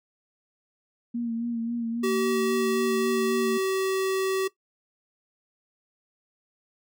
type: tone with vibrato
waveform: sine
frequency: 233.1 Hz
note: A#3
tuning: in tune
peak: -26 dBFS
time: 1.14-3.58 s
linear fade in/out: 10 ms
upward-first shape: sine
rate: 3.7 Hz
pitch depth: 35 cents each way
type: tone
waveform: square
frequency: 381.9 Hz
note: G4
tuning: 45 cents flat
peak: -24 dBFS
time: 2.03-4.48 s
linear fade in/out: 10 ms
effects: noise-tail reverb RT60 0.1 s tail -17 dB re dry